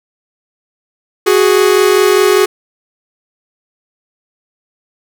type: tone pair together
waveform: 45% pulse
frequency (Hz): 370.3 / 415.3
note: F#4 / G#4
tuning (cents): +1 / 0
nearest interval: major second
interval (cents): 199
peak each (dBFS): -10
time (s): 1.26-2.46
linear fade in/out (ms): 10
effects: none